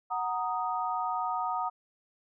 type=chord; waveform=sine; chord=D# minor; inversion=first; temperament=equal; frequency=740 / 932.3 / 1244.5 Hz; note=F#5 / A#5 / D#6; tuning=0 / 0 / 0 cents; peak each=-33 dBFS; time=0.1-1.7 s; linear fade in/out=20 ms; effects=none